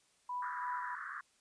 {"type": "tone with tremolo", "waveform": "sine", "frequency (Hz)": 987.8, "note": "B5", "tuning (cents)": 0, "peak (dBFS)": -35, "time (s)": [0.29, 0.95], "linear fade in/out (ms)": 5, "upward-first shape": "triangle", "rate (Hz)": 3, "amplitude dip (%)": 55}
{"type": "band-pass noise", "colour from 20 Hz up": "white", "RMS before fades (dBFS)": -44, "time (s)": [0.42, 1.21], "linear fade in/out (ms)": 5, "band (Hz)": [1100, 1800], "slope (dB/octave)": 96}
{"effects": ["white hiss -71 dBFS RMS until 1.4 s", "resampled to 22050 Hz"]}